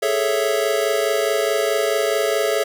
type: chord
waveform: square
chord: A major seventh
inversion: third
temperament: equal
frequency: 415.3 / 440 / 554.4 / 659.3 Hz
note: G#4 / A4 / C#5 / E5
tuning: 0 / 0 / 0 / 0 cents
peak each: -24 dBFS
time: 0.02-2.64 s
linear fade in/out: 10 ms
effects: none